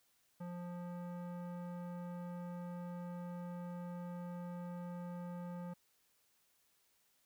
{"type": "tone with low-pass filter", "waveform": "square", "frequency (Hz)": 175.8, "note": "F3", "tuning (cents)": 12, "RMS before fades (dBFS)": -45, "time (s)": [0.4, 5.74], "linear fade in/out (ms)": 10, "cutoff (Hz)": 1100, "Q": 1.1, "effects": ["white hiss -75 dBFS RMS until 7.25 s"]}